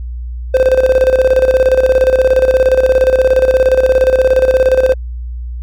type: tone with tremolo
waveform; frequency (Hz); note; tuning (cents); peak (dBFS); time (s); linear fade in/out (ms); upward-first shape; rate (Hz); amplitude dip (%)
triangle; 517; C5; -21; -3; 0.54-4.94; 5; square; 17; 65
effects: added 60 Hz sine -20 dBFS peak until 5.62 s